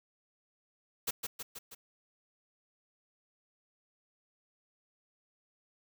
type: noise with echo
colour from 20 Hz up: white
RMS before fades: -33 dBFS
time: 1.07-1.11 s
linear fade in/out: 10 ms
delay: 160 ms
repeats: 4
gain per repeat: -4 dB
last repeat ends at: 1.75 s
effects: none